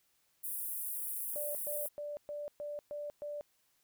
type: high-pass noise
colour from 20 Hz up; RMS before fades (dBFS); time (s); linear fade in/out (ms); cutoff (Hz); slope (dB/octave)
pink; -39; 0.43-1.89; 20; 9700; 48
type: tone bursts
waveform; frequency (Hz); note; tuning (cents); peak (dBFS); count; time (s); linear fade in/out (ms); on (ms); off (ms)
sine; 587.3; D5; 0; -38; 7; 1.36-3.41; 0; 190; 120
effects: white hiss -74 dBFS RMS until 3.83 s